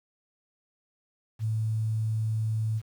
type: tone with quantisation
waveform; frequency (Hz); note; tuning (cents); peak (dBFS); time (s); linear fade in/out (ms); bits
sine; 110; A2; 0; -25; 1.39-2.82; 50; 9
effects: none